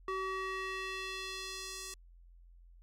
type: tone with band-pass filter sweep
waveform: square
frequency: 380 Hz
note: F#4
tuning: 46 cents sharp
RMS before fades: -40 dBFS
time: 0.08-1.94 s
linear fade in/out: 2 ms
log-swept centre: 1100 to 7200 Hz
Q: 1.2
effects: added 43 Hz sine -55 dBFS peak until 2.82 s